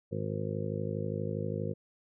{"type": "harmonic tone", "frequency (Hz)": 52.4, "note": "G#1", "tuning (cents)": 16, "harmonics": [2, 3, 4, 5, 6, 7, 8, 9, 10], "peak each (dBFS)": [-37, -37, -40, -45, -49, -41, -49, -39, -42], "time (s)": [0.11, 1.74], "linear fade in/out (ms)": 20, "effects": []}